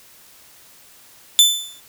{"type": "tone with exponential decay", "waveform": "sawtooth", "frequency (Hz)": 3520, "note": "A7", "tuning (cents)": 0, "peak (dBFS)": -3, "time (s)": [1.39, 1.8], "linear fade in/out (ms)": 0, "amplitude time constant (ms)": 88, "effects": ["white hiss -48 dBFS RMS until 1.88 s"]}